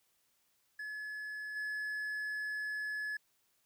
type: tone with level steps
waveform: triangle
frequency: 1707 Hz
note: G#6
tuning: 47 cents sharp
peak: -38 / -34 dBFS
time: 0.79-3.17 s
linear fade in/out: 5 ms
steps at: 1.55 s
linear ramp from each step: 20 ms
effects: white hiss -75 dBFS RMS until 3.65 s